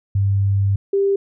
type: tone pair in turn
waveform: sine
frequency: 98.9 / 395.6 Hz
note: G2 / G4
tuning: +16 / +16 cents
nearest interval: 2 octaves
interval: 2400 cents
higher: second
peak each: -14 dBFS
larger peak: neither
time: 0.15-0.76 / 0.93-1.16 s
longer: first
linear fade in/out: 5 ms
effects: none